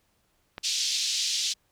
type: click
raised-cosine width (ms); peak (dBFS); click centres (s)
0.3; -19; 0.581
type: band-pass noise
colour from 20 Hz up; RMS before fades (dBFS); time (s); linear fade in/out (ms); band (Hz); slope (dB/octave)
white; -28; 0.63-1.54; 20; 3200 to 5900; 24
effects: pink hiss -70 dBFS RMS until 1.71 s